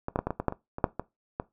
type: clicks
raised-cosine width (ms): 1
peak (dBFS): -17 / -12 / -12 / -14 / -15 / -15 / -9 / -21 / -21 / -6 / -16 / -15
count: 12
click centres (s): 0.084 / 0.159 / 0.19 / 0.27 / 0.306 / 0.4 / 0.483 / 0.524 / 0.784 / 0.842 / 0.996 / 1.399
effects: noise-tail reverb RT60 0.2 s tail -19 dB re dry